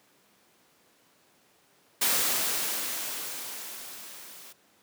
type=noise with level ramp; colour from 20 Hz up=white; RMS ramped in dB=-24 to -48 dBFS; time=2.01-4.53 s; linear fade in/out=10 ms; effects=pink hiss -63 dBFS RMS until 4.82 s + high-pass 200 Hz 12 dB/octave